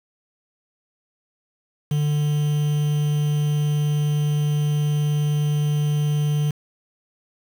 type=tone with quantisation; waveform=triangle; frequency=148.4 Hz; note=D3; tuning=18 cents sharp; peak=-16 dBFS; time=1.91-6.51 s; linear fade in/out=5 ms; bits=6; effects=none